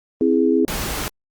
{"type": "chord", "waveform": "sine", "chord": "C augmented", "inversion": "none", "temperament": "equal with one note detuned", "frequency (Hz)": [261.6, 328.5, 415.3], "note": ["C4", "E4", "G#4"], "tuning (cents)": [0, -6, 0], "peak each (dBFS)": -18, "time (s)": [0.21, 0.65], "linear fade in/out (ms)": 2}
{"type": "noise", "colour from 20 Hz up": "pink", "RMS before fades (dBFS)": -25, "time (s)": [0.68, 1.08], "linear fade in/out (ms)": 0}
{"effects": ["Opus 24 kbps"]}